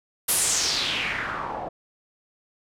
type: noise with low-pass filter sweep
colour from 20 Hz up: white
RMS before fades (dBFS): -26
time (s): 0.28-1.69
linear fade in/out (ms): 10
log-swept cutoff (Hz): 12000 to 650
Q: 3.3
effects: none